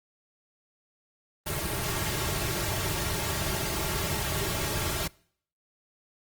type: noise with comb filter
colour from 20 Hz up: pink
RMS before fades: -30 dBFS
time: 1.46-5.08 s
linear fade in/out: 10 ms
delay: 4 ms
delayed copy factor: -0.9
effects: noise-tail reverb RT60 0.6 s tail -24 dB re dry + Opus 32 kbps